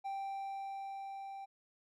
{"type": "tone with level ramp", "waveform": "triangle", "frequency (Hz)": 784, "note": "G5", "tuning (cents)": 0, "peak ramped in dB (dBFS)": [-35, -42], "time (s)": [0.04, 1.46], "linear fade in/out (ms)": 20, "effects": []}